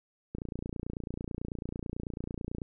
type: click train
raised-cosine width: 3 ms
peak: -23 dBFS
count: 67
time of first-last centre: 0.35-2.618 s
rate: 29.1 Hz
effects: none